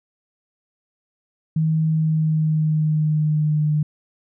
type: tone with pitch glide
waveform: sine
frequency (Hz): 158.5 to 151.17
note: D#3 to D#3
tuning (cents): +32 to -50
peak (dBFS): -16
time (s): 1.56-3.83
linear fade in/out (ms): 5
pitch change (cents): -82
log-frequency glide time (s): 1.86-3.72
effects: none